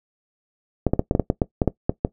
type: clicks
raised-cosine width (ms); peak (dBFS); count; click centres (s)
2; -4; 12; 0.867 / 0.935 / 0.994 / 1.111 / 1.151 / 1.197 / 1.301 / 1.418 / 1.618 / 1.677 / 1.895 / 2.049
effects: noise-tail reverb RT60 0.1 s tail -18 dB re dry